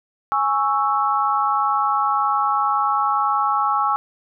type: chord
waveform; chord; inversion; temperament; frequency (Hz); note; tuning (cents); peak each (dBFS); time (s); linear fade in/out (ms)
sine; C# minor; second; equal; 830.6 / 1108.7 / 1318.5; G#5 / C#6 / E6; 0 / 0 / 0; -21; 0.32-3.96; 0
effects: none